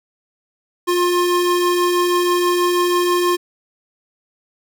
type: tone pair together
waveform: square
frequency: 353.4 / 1066.4 Hz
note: F4 / C6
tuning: +21 / +33 cents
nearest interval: octave + perfect fifth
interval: 1912 cents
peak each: -16 / -22 dBFS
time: 0.87-3.37 s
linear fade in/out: 20 ms
effects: none